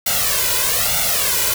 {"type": "noise with flanger", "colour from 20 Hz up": "white", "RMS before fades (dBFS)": -18, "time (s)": [0.06, 1.54], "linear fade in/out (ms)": 5, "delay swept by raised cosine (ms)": [1.4, 2.04], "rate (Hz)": 1.1, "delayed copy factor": 0.95, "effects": []}